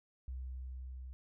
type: tone with level ramp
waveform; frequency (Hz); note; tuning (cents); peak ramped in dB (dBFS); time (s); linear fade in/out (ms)
sine; 64; C2; -38; -39 to -44; 0.28-1.13; 0
effects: none